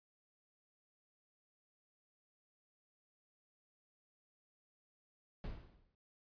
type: noise with exponential decay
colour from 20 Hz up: brown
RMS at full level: -41 dBFS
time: 5.44-5.95 s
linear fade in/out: 1 ms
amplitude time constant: 110 ms
effects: resampled to 11025 Hz